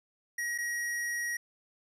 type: tone with dropouts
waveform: square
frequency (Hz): 1900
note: A#6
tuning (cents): +33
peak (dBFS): -32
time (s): 0.38-1.37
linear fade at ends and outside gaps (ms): 5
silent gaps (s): 0.579-0.584
effects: resampled to 32000 Hz